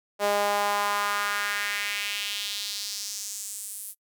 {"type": "tone with high-pass filter sweep", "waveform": "sawtooth", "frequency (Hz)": 204.2, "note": "G#3", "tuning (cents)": -29, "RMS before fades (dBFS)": -29, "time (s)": [0.19, 3.95], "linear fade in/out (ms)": 50, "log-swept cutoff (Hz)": [570, 11000], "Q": 2.3, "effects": ["noise-tail reverb RT60 0.1 s tail -26 dB re dry"]}